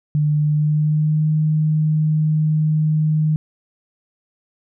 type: tone with pitch glide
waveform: sine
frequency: 149.9 to 154.65 Hz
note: D3 to D#3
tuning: +36 to -10 cents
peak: -14 dBFS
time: 0.15-3.36 s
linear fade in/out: 0 ms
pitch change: +54 cents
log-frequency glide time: 0.46-1.28 s
effects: none